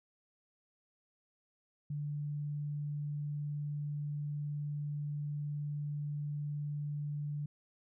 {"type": "tone", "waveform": "sine", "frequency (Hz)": 146.83, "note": "D3", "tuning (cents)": 0, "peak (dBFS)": -35, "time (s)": [1.9, 7.46], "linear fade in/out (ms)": 5, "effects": []}